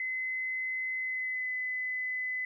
sine tone with pitch glide, 2040 to 2014 Hz, C7 to B6, -44 to +33 cents, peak -31 dBFS, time 0-2.45 s, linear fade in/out 2 ms, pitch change -23 cents, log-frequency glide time 0.97-1.52 s, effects 12-bit

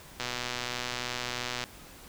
click train, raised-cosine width 0.2 ms, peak -15 dBFS, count 178, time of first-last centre 0.2-1.639 s, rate 123 Hz, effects pink hiss -50 dBFS RMS until 2.08 s

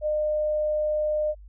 sine tone, 607 Hz, D#5, 43 cents flat, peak -22 dBFS, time 0.01-1.35 s, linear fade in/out 50 ms, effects added 50 Hz sine -43 dBFS peak until 1.48 s

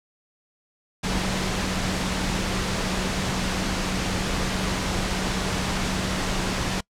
sine tone in noise, 187.1 Hz, F#3, 20 cents sharp, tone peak -30 dBFS, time 1.03-6.81 s, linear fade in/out 10 ms, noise pink, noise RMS -26 dBFS, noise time 1.03-6.81 s, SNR -7 dB, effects noise-tail reverb RT60 0.1 s tail -26 dB re dry + low-pass 7000 Hz 12 dB/octave

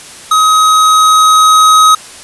square tone with level ramp, 1266 Hz, D#6, 30 cents sharp, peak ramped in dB -6 to -3 dBFS, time 0.31-1.95 s, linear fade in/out 5 ms, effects white hiss -31 dBFS RMS until 2.23 s + resampled to 24000 Hz

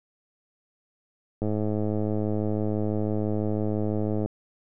click train, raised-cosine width 2 ms, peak -15 dBFS, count 302, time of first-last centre 1.42-4.26 s, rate 106 Hz, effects none

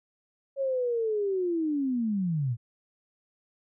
sine linear sweep, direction down, 554.4 to 110 Hz, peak -25 dBFS, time 0.56-2.57 s, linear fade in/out 50 ms, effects none

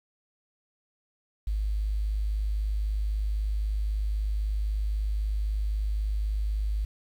sine tone with quantisation, 51.91 Hz, G#1, in tune, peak -25 dBFS, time 1.47-6.85 s, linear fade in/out 5 ms, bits 9, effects none

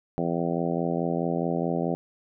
harmonic tone, 84.7 Hz, E2, 48 cents sharp, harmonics 2 / 3 / 4 / 5 / 6 / 7 / 8 / 9, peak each -29 / -31 / -32 / -33 / -34 / -34 / -35 / -36 dBFS, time 0.18-1.95 s, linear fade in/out 0 ms, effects none

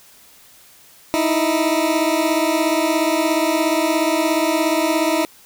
20% pulse beating tone pair, 311.1 / 328.1 Hz, D#4 / E4, 0 / -8 cents, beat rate 17 Hz, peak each -14 dBFS, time 1.14-5.25 s, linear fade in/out 0 ms, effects white hiss -48 dBFS RMS until 5.45 s

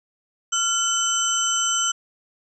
sine tone cluster, 1377 / 3038 / 6030 / 7570 Hz, F6 / F#7 / F#8 / A#8, -25 / +45 / +32 / +26 cents, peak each -25 dBFS, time 0.52-1.92 s, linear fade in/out 10 ms, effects none

